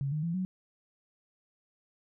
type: tone with pitch steps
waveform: sine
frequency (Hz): 138.4 / 152.68 / 168.43 / 185.81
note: C#3 / D#3 / E3 / F#3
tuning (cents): -2 / -32 / +38 / +8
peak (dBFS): -29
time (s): 0.01-0.45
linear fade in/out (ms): 0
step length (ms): 110
effects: none